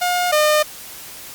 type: tone pair in turn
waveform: sawtooth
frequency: 715 / 606.5 Hz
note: F5 / D#5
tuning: +41 / -44 cents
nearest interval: minor third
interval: 285 cents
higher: first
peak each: -13 / -9 dBFS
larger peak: second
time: 0.01-0.32 / 0.32-0.63 s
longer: neither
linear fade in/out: 10 ms
effects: white hiss -36 dBFS RMS until 1.34 s + Opus 48 kbps